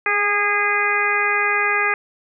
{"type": "harmonic tone with a mistuned harmonic", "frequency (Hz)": 410, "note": "G#4", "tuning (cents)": -22, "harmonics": [1, 2, 3, 4, 5, 6], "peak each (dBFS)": [-27, -27, -23, -22, -21, -24], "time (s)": [0.06, 1.94], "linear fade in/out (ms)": 2, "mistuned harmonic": 1, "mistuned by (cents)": 15, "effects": []}